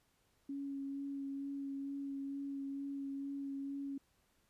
sine tone with vibrato, 277.2 Hz, C#4, in tune, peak -39 dBFS, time 0.49-3.98 s, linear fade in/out 5 ms, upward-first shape sine, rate 2.2 Hz, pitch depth 14 cents each way, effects pink hiss -75 dBFS RMS until 4.49 s + resampled to 32000 Hz

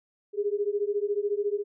sine beating tone pair, 402.9 / 416.9 Hz, G4 / G#4, +48 / +7 cents, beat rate 14 Hz, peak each -28 dBFS, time 0.33-1.64 s, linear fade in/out 50 ms, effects none

